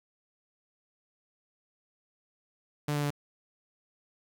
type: tone with pitch steps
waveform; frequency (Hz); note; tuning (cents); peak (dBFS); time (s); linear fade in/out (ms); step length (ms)
sawtooth; 147.5 / 146.14 / 144.8; D3 / D3 / D3; +8 / -8 / -24; -24; 2.88-3.105; 5; 75
effects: 10-bit